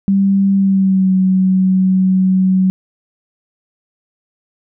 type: tone with pitch glide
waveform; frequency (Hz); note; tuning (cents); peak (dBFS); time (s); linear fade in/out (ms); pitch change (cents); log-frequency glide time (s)
sine; 196 to 187.58; G3 to F#3; 0 to +24; -9; 0.08-2.7; 0; -76; 0.55-1.13
effects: none